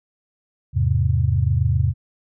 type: chord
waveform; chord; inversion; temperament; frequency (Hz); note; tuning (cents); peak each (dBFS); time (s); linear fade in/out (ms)
sine; E augmented; none; equal; 82.41 / 103.83 / 130.81; E2 / G#2 / B#2; 0 / 0 / 0; -20; 0.73-1.94; 50
effects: none